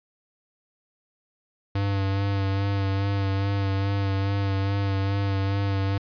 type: tone with vibrato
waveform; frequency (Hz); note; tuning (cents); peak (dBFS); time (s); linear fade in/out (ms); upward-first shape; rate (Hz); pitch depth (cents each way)
square; 98.5; G2; +9; -23; 1.75-5.98; 5; sine; 2.4; 25
effects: resampled to 11025 Hz